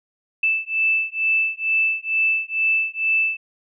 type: beating tone pair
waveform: sine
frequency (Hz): 2637 / 2639.2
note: E7 / E7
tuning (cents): 0 / +1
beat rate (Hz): 2.2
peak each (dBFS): -21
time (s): 0.43-3.37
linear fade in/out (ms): 5
effects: none